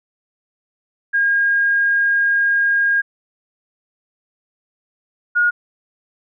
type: tone pair in turn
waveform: sine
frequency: 1623 / 1436.5 Hz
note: G#6 / F6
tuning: -40 / +48 cents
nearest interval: major second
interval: 212 cents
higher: first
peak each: -13 / -12 dBFS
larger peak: second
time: 1.13-3.02 / 5.35-5.51 s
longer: first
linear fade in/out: 20 ms
effects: none